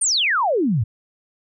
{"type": "exponential sweep", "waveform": "sine", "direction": "down", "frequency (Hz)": [9610, 97], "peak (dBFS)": -16, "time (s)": [0.01, 0.84], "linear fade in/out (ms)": 10, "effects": []}